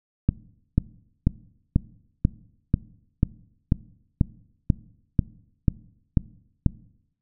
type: click train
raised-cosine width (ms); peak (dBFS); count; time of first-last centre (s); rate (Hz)
5; -5; 14; 0.29-6.663; 2.04
effects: noise-tail reverb RT60 0.8 s tail -21 dB re dry